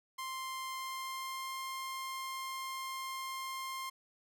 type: tone with pitch glide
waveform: sawtooth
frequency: 1050 to 1057.9 Hz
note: C6 to C6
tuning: +6 to +19 cents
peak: -35 dBFS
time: 0.18-3.9 s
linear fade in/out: 10 ms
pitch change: +13 cents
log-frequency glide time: 0.68-1.58 s
effects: none